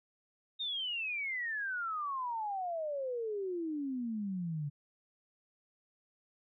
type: exponential sweep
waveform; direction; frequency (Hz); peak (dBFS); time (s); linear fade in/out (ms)
sine; down; 3729 to 141; -34; 0.59-4.7; 20
effects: none